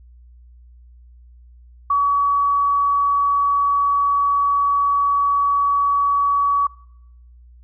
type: tone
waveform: sine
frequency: 1134 Hz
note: C#6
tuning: 39 cents sharp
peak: -14 dBFS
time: 1.9-6.67 s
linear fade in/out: 5 ms
effects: noise-tail reverb RT60 0.8 s tail -23 dB re dry + added 60 Hz sine -43 dBFS peak until 7.63 s